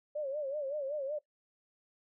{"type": "tone with vibrato", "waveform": "sine", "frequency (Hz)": 570, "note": "C#5", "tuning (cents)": 48, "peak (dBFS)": -33, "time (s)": [0.15, 1.19], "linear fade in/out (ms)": 10, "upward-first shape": "sine", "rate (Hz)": 5.3, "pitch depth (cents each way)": 120, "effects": ["noise-tail reverb RT60 0.1 s tail -18 dB re dry"]}